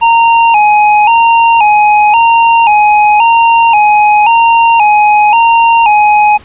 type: tone with vibrato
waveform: square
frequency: 880 Hz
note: A5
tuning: in tune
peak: -4 dBFS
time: 0.01-6.38 s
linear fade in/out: 20 ms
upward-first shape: square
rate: 0.94 Hz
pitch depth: 83 cents each way
effects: pink hiss -37 dBFS RMS until 6.44 s + resampled to 8000 Hz